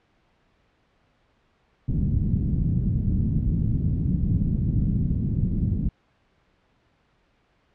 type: low-pass noise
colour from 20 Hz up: white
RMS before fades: -23 dBFS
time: 1.88-5.89 s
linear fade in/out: 5 ms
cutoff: 190 Hz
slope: 24 dB/octave
effects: pink hiss -65 dBFS RMS until 7.74 s + low-pass 3000 Hz 12 dB/octave